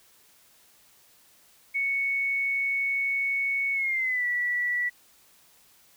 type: tone with pitch glide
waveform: sine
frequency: 2217 to 1952.4 Hz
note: C#7 to B6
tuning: 0 to -20 cents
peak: -24 dBFS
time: 1.74-4.9 s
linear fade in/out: 20 ms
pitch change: -220 cents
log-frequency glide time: 3.73-4.26 s
effects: white hiss -59 dBFS RMS until 5.96 s